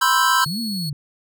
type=chord; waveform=square; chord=C major seventh; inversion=third; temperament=equal; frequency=987.8 / 1046.5 / 1318.5 / 1568 Hz; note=B5 / C6 / E6 / G6; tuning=0 / 0 / 0 / 0 cents; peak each=-21 dBFS; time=0.01-0.45 s; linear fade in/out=10 ms
type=tone; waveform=40% pulse; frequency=4370 Hz; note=C#8; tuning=26 cents flat; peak=-26 dBFS; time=0.41-0.9 s; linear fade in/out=10 ms
type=linear two-way sweep; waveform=sine; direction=up then down; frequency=138.59 to 238.9 to 138.59 Hz; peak=-24 dBFS; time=0.46-0.93 s; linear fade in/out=2 ms; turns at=0.6 s
effects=none